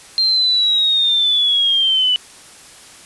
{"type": "linear sweep", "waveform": "sine", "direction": "down", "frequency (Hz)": [4186, 2960], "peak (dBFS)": -12, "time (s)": [0.18, 2.16], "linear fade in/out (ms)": 0, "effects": ["white hiss -41 dBFS RMS until 3.05 s", "resampled to 24000 Hz"]}